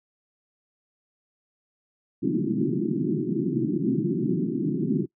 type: band-pass noise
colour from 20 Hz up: white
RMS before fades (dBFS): -25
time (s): 2.22-5.06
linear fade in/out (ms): 20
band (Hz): 130 to 370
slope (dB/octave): 96
effects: noise-tail reverb RT60 0.1 s tail -20 dB re dry